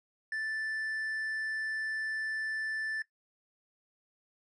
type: tone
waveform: triangle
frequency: 1760 Hz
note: A6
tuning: in tune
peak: -31 dBFS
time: 0.32-3.02 s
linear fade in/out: 2 ms
effects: noise-tail reverb RT60 0.1 s tail -17 dB re dry + resampled to 24000 Hz